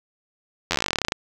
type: slowing click train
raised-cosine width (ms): 0.2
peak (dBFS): -4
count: 20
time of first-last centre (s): 0.71-1.121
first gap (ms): 11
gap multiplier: 1.07
effects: 7-bit